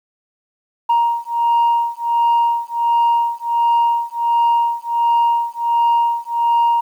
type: beating tone pair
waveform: sine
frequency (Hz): 937 / 938.4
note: A#5 / A#5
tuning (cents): +9 / +11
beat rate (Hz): 1.4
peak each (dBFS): -15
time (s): 0.89-6.81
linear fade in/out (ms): 10
effects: tanh soft clip ceiling -9 dBFS + 8-bit